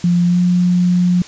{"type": "tone with pitch glide", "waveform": "sine", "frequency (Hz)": [174.61, 178.28], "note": ["F3", "F3"], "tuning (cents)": [0, 36], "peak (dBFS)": -10, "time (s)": [0.04, 1.22], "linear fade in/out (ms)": 2, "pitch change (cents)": 36, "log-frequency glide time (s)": [0.26, 0.39], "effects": ["white hiss -36 dBFS RMS until 1.27 s", "resampled to 16000 Hz"]}